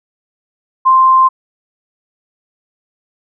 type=tone; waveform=sine; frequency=1046.5 Hz; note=C6; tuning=in tune; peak=-5 dBFS; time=0.85-1.29 s; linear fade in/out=20 ms; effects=none